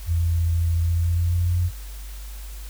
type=tone with pitch glide; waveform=sine; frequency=84 to 88.38 Hz; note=E2 to F2; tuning=+33 to +21 cents; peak=-18 dBFS; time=0.06-1.71 s; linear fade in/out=50 ms; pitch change=+88 cents; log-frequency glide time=0.84-1.6 s; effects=added 50 Hz sine -33 dBFS peak until 2.69 s + white hiss -45 dBFS RMS until 2.69 s